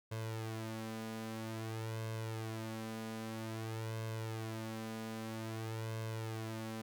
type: tone with flanger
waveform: sawtooth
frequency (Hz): 111.4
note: A2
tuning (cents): +22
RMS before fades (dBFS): -42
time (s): 0.11-6.82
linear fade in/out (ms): 10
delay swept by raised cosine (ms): 1.9 to 4.1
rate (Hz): 0.51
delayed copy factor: +0.7
effects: none